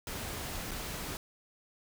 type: noise with dropouts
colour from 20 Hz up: pink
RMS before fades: -39 dBFS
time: 0.07-1.17 s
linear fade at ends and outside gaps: 1 ms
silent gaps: 0.711-0.715 s
effects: none